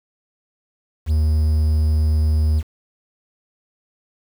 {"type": "tone with quantisation", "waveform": "triangle", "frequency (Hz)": 77.3, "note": "D#2", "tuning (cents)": -11, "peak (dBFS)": -12, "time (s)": [1.06, 2.63], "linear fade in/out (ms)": 50, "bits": 7, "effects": []}